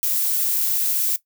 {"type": "noise", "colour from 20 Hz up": "violet", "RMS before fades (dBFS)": -21, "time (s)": [0.03, 1.16], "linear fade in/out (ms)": 0, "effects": ["noise-tail reverb RT60 0.1 s tail -17 dB re dry"]}